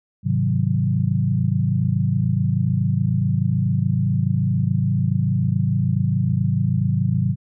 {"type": "chord", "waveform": "sine", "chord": "Ab dominant seventh", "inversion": "none", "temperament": "equal", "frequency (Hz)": [103.83, 130.81, 155.56, 185], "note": ["Ab2", "C3", "Eb3", "Gb3"], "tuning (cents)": [0, 0, 0, 0], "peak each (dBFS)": [-22, -21, -24, -23], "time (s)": [0.23, 7.36], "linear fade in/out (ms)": 50, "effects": []}